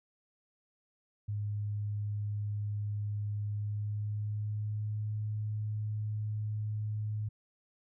sine tone with pitch glide, 103.83 to 106.56 Hz, G#2 to G#2, 0 to +45 cents, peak -32 dBFS, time 1.28-7.29 s, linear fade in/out 10 ms, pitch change +45 cents, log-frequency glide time 3.45-5.14 s, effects none

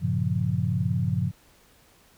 sine chord, G half-diminished seventh, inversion none, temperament equal, 98 / 116.54 / 138.59 / 174.61 Hz, G2 / Bb2 / Db3 / F3, 0 / 0 / 0 / 0 cents, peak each -28 dBFS, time 0-1.32 s, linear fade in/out 50 ms, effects pink hiss -58 dBFS RMS until 2.17 s

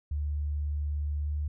sine tone with pitch glide, 73.6 to 74.33 Hz, D2 to D2, +4 to +21 cents, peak -28 dBFS, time 0.11-1.48 s, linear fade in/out 5 ms, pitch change +17 cents, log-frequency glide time 1.2-1.34 s, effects none

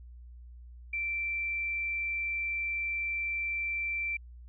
sine tone, 2344 Hz, D7, 4 cents flat, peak -30 dBFS, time 0.93-4.17 s, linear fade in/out 5 ms, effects added 60 Hz sine -46 dBFS peak until 4.48 s

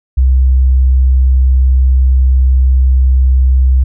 sine tone, 64.7 Hz, C2, 19 cents flat, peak -5 dBFS, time 0.17-3.84 s, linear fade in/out 10 ms, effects none

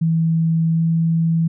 sine tone with pitch glide, 163.3 to 164.44 Hz, E3 to E3, -16 to -4 cents, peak -14 dBFS, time 0.01-1.48 s, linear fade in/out 10 ms, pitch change +12 cents, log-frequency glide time 0.73-0.81 s, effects none

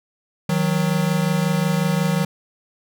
square tone pair together, 157.97 / 183.5 Hz, D#3 / F#3, +27 / -14 cents, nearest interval minor third, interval 259 cents, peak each -21 dBFS, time 0.49-2.25 s, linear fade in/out 5 ms, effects none

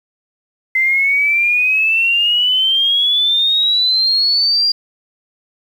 sine exponential sweep, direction up, 2063 to 4819 Hz, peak -11 dBFS, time 0.75-4.72 s, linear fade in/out 5 ms, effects 7-bit

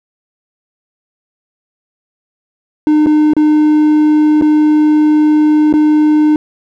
triangle tone with dropouts, 303.8 Hz, D#4, 41 cents flat, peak -4 dBFS, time 2.87-6.36 s, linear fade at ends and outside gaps 1 ms, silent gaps 3.061-3.068 / 3.335-3.366 / 4.413-4.421 / 5.727-5.738 s, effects none

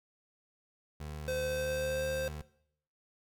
25% pulse tone, 75.4 Hz, D2, 46 cents sharp, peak -36 dBFS, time 1-2.42 s, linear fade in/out 5 ms
square tone with pitch glide, 514 to 524.8 Hz, C5 to C5, -31 to +5 cents, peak -33 dBFS, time 1.28-2.28 s, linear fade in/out 0 ms, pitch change +36 cents, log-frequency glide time 1.46-2.04 s
effects noise-tail reverb RT60 0.7 s tail -19 dB re dry

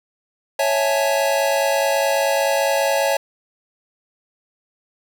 square chord, A major seventh, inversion first, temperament equal, 554.4 / 659.3 / 830.6 / 880 Hz, C#5 / E5 / G#5 / A5, 0 / 0 / 0 / 0 cents, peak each -20 / -23 / -26 / -26 dBFS, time 0.59-3.17 s, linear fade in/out 5 ms, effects none

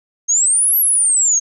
sine exponential two-way sweep, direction up then down, 6380 to 11840 to 6380 Hz, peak -11 dBFS, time 0.28-1.4 s, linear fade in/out 20 ms, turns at 0.77 s, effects none

